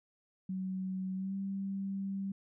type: tone with pitch glide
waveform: sine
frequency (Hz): 187.9 to 195.31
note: F#3 to G3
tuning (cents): +27 to -6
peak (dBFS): -34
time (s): 0.49-2.32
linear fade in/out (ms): 5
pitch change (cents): +67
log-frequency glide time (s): 1.15-1.35
effects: none